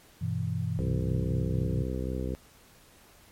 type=chord; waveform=sine; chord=E minor; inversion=first; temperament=equal with one note detuned; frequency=98 / 123.47 / 164.15 Hz; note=G2 / B2 / E3; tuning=0 / 0 / -7 cents; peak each=-32 dBFS; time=0.21-1.83 s; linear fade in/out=10 ms
type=harmonic tone; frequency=64 Hz; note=C2; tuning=38 cents flat; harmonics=1 / 2 / 3 / 4 / 5 / 6 / 7 / 8; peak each=-33 / -36 / -38 / -39 / -40 / -41 / -41 / -42 dBFS; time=0.79-2.35 s; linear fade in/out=0 ms
effects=pink hiss -57 dBFS RMS until 3.31 s + MP3 64 kbps